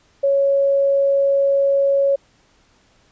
sine tone, 554.4 Hz, C#5, in tune, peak -13 dBFS, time 0.23-2.16 s, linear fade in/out 10 ms, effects pink hiss -57 dBFS RMS until 3.11 s + resampled to 16000 Hz

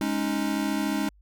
square chord, Ab suspended fourth, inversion none, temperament equal, 207.7 / 277.2 / 311.1 Hz, Ab3 / Db4 / Eb4, 0 / 0 / 0 cents, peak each -30 dBFS, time 0.01-1.09 s, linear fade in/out 2 ms, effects added 50 Hz sine -54 dBFS peak until 1.21 s

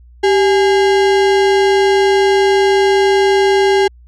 sine tone with sample-and-hold, 390.5 Hz, G4, 7 cents flat, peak -8 dBFS, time 0.23-3.88 s, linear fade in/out 10 ms, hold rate 1225 Hz, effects added 60 Hz sine -39 dBFS peak until 4.07 s + low-pass 5000 Hz 12 dB/octave

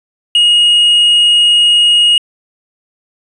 triangle tone, 2876 Hz, F#7, 50 cents flat, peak -4 dBFS, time 0.35-2.18 s, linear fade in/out 2 ms, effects resampled to 22050 Hz

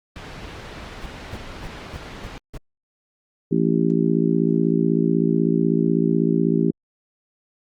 pink low-pass noise, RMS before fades -37 dBFS, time 0.16-2.38 s, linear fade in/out 0 ms, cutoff 3600 Hz, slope 12 dB/octave
brown noise bursts, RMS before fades -32 dBFS, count 6, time 1.02-2.578 s, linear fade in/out 5 ms, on 43 ms, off 260 ms
harmonic tone, 56.1 Hz, A1, 34 cents sharp, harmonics 3 / 4 / 5 / 6 / 7, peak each -21 / -22 / -23 / -24 / -24 dBFS, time 3.51-6.71 s, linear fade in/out 10 ms
effects Opus 48 kbps

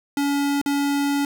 square tone with dropouts, 283.4 Hz, C#4, 38 cents sharp, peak -20 dBFS, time 0.17-1.25 s, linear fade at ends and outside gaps 2 ms, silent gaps 0.615-0.66 s, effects none

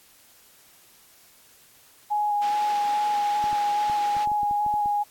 sine tone with vibrato, 830.6 Hz, G#5, in tune, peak -21 dBFS, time 2.1-5.04 s, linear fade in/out 20 ms, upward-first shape square, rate 2.4 Hz, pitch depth 11 cents each way
white band-pass noise, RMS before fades -40 dBFS, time 2.41-4.26 s, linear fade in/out 20 ms, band 260 to 3600 Hz, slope 12 dB/octave
clicks, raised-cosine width 3 ms, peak -28 dBFS, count 11, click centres 3.441 / 3.53 / 3.898 / 4.167 / 4.274 / 4.317 / 4.432 / 4.511 / 4.664 / 4.74 / 4.859 s
effects white hiss -55 dBFS RMS until 5.1 s + AAC 64 kbps

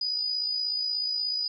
sine tone with amplitude modulation, 4948 Hz, D#8, 10 cents flat, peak -24 dBFS, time 0.01-1.48 s, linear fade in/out 5 ms, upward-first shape sine, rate 56.6 Hz, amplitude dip 50%, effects none

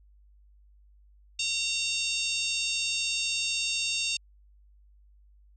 harmonic tone, 916 Hz, A#5, 31 cents flat, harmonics 3 / 4 / 5 / 6 / 7 / 8 / 9, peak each -31 / -33 / -35 / -37 / -38 / -39 / -40 dBFS, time 1.39-4.17 s, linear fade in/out 5 ms, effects added 50 Hz sine -55 dBFS peak until 5.56 s

